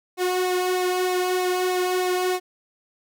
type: tone with flanger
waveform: sawtooth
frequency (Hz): 365.1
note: F#4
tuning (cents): -23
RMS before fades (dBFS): -23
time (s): 0.17-2.4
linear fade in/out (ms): 50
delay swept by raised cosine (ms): 0.61 to 2.21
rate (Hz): 3.2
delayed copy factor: -0.6
effects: none